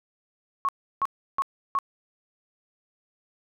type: tone bursts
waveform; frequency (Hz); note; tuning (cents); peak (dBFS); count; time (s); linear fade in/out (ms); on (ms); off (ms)
sine; 1100; C#6; -14; -21; 4; 0.65-1.788; 0; 37; 330
effects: none